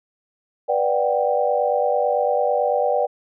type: chord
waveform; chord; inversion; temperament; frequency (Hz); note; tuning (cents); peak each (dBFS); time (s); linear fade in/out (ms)
sine; G major seventh; first; just; 490 / 588 / 735 / 784; B4 / D5 / F#5 / G5; -14 / +2 / -12 / 0; -22 / -21 / -25 / -23; 0.68-3.07; 20
effects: none